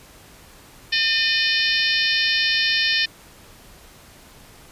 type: harmonic tone with a mistuned harmonic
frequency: 603 Hz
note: D5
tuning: 46 cents sharp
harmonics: 3 / 4 / 5 / 6 / 7 / 8 / 9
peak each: -23 / -24 / -25 / -26 / -26 / -27 / -28 dBFS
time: 0.92-3.06 s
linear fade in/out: 10 ms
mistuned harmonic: 4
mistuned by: +40 cents
effects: pink hiss -47 dBFS RMS until 4.71 s + resampled to 32000 Hz